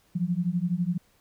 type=beating tone pair; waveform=sine; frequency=170.1 / 182.1 Hz; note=F3 / F#3; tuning=-45 / -27 cents; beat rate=12 Hz; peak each=-27 dBFS; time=0.15-0.98 s; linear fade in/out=10 ms; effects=pink hiss -64 dBFS RMS until 1.2 s